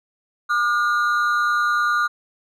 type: ring-modulated tone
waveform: triangle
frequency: 1318.5 Hz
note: E6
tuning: in tune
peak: -12 dBFS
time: 0.49-2.08 s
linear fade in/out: 20 ms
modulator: 115 Hz
effects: none